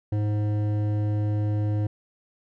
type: tone with hard clipping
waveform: triangle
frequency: 104.9 Hz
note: G#2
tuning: 18 cents sharp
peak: -24 dBFS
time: 0.12-1.87 s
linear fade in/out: 5 ms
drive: 15 dB
effects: none